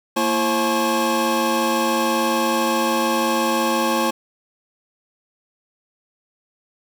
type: tone cluster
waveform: square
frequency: 231.6 / 337.1 / 535 / 853 / 1092 Hz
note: A#3 / E4 / C5 / G#5 / C#6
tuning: -11 / +39 / +38 / +46 / -26 cents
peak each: -25 dBFS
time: 0.16-4.11 s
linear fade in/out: 10 ms
effects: none